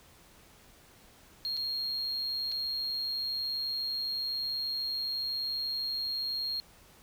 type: tone with dropouts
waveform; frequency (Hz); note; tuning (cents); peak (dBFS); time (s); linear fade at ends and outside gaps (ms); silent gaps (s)
sine; 4247; C8; +25; -29; 1.45-6.6; 0; 1.568-1.573 / 2.517-2.521
effects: tanh soft clip ceiling -29 dBFS + pink hiss -58 dBFS RMS until 7.02 s